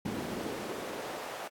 brown noise with high-pass filter sweep, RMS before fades -38 dBFS, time 0.05-1.48 s, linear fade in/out 5 ms, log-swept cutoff 210 to 720 Hz, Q 1.4, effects AAC 64 kbps

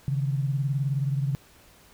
sine beating tone pair, 136.3 / 155.3 Hz, C#3 / D#3, -29 / -3 cents, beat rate 19 Hz, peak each -24 / -31 dBFS, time 0.08-1.35 s, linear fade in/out 0 ms, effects pink hiss -55 dBFS RMS until 1.93 s

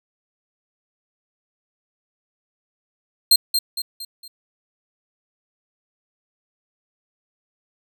sawtooth tone with echo, 4186 Hz, C8, in tune, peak -7 dBFS, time 3.31-3.36 s, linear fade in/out 5 ms, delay 230 ms, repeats 4, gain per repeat -7 dB, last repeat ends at 4.28 s, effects none

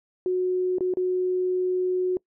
sine tone with dropouts, 366.4 Hz, F#4, 17 cents flat, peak -21 dBFS, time 0.26-2.17 s, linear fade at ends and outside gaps 1 ms, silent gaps 0.784-0.807 / 0.938-0.971 s, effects noise-tail reverb RT60 0.1 s tail -24 dB re dry

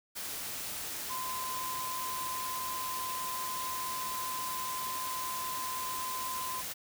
sine tone in noise, 1027 Hz, C6, 33 cents flat, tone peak -36 dBFS, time 1.09-6.62 s, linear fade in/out 20 ms, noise white, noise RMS -39 dBFS, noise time 0.15-6.74 s, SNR 0 dB, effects none

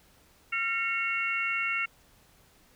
harmonic tone with a mistuned harmonic, 458.3 Hz, A#4, 29 cents flat, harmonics 3 / 4 / 5 / 6, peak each -33 / -40 / -30 / -32 dBFS, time 0.52-1.86 s, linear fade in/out 10 ms, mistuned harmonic 5, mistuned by -75 cents, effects pink hiss -61 dBFS RMS until 2.75 s

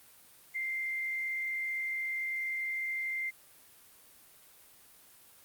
sine tone with frequency modulation, 2093 Hz, C7, in tune, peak -32 dBFS, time 0.54-3.31 s, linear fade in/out 20 ms, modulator 55.5 Hz, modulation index 0.45, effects white hiss -58 dBFS RMS until 5.44 s + Opus 32 kbps

